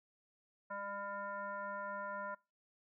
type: tone with frequency modulation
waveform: sine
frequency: 1002 Hz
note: B5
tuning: 25 cents sharp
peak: -40 dBFS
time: 0.7-2.35 s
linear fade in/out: 10 ms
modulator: 400 Hz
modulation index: 1.3
effects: noise-tail reverb RT60 0.3 s tail -25 dB re dry